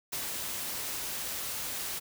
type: noise with ADSR envelope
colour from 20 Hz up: white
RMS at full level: -34 dBFS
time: 0.12-2 s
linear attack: 12 ms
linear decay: 87 ms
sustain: -2 dB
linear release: 21 ms
effects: none